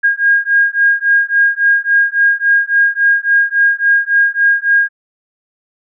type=beating tone pair; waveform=sine; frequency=1624 / 1627.6 Hz; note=G#6 / G#6; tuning=-39 / -35 cents; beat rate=3.6 Hz; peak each=-12 dBFS; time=0.03-4.89 s; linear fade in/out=20 ms; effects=none